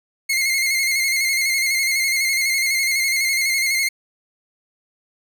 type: tone with vibrato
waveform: sawtooth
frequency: 2135 Hz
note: C7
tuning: 34 cents sharp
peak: -14 dBFS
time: 0.29-3.89 s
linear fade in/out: 10 ms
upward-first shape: square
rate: 12 Hz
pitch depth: 37 cents each way
effects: none